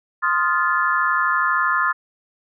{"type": "chord", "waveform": "sine", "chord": "F dominant seventh", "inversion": "second", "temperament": "equal with one note detuned", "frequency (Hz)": [1046.5, 1244.5, 1396.9, 1734.8], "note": ["C6", "Eb6", "F6", "A6"], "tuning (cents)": [0, 0, 0, -25], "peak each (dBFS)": -22, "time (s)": [0.22, 1.93], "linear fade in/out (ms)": 20, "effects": []}